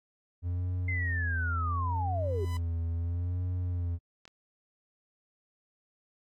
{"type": "tone with vibrato", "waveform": "triangle", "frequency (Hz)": 86.8, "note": "F2", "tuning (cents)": -10, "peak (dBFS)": -27, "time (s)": [0.42, 3.99], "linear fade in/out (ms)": 50, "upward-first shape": "sine", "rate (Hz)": 0.73, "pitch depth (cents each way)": 69}
{"type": "linear sweep", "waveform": "sine", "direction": "down", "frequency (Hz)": [2093, 370], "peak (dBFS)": -32, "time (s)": [0.88, 2.45], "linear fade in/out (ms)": 5}
{"type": "tone with exponential growth", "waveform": "sawtooth", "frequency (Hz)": 1000, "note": "B5", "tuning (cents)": 21, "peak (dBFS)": -36, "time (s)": [2.11, 2.57], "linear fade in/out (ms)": 2, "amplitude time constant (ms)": 100}
{"type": "clicks", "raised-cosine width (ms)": 0.2, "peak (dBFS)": -33, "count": 2, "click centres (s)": [4.254, 4.278]}
{"effects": ["AAC 64 kbps"]}